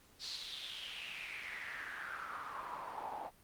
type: noise with band-pass filter sweep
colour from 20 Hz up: pink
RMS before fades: -44 dBFS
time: 0.19-3.31 s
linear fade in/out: 50 ms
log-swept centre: 4500 to 740 Hz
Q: 5.4
effects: pink hiss -65 dBFS RMS until 3.43 s + Opus 48 kbps